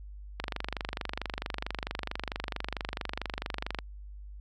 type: click train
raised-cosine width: 0.3 ms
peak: -16 dBFS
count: 84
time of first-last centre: 0.4-3.788 s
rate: 24.5 Hz
effects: added 50 Hz sine -42 dBFS peak until 4.4 s